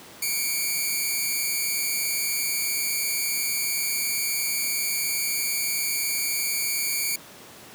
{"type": "tone pair together", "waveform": "5% pulse", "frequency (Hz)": [2217, 2359], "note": ["C#7", "D7"], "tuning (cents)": [0, 7], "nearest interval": "minor second", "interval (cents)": 107, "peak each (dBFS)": -17, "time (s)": [0.22, 7.16], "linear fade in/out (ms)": 5, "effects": ["pink hiss -45 dBFS RMS until 7.74 s", "high-pass 150 Hz 12 dB/octave"]}